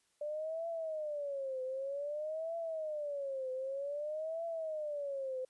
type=tone with vibrato; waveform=sine; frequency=587.3 Hz; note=D5; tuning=in tune; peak=-36 dBFS; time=0.21-5.45 s; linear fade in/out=5 ms; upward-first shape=triangle; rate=0.53 Hz; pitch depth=240 cents each way; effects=white hiss -75 dBFS RMS until 5.49 s + resampled to 24000 Hz